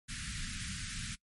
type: band-stop noise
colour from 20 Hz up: pink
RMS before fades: -40 dBFS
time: 0.08-1.16 s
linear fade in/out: 20 ms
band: 230 to 1400 Hz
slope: 48 dB/octave
effects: noise-tail reverb RT60 0.1 s tail -23 dB re dry + MP3 48 kbps